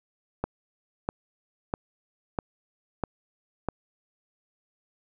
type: click train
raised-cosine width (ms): 1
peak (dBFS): -13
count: 6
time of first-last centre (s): 0.44-3.687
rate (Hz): 1.54
effects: none